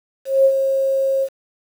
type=tone with ADSR envelope; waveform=sine; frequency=539 Hz; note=C#5; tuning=49 cents flat; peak=-8 dBFS; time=0.25-1.29 s; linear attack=200 ms; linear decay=64 ms; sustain=-7 dB; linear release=62 ms; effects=7-bit